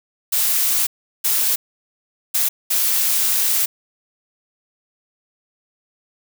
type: noise bursts at uneven times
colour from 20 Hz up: blue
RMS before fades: -18 dBFS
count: 4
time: 0.32-0.87 / 1.24-1.56 / 2.34-2.49 / 2.7-3.66 s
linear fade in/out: 10 ms
effects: none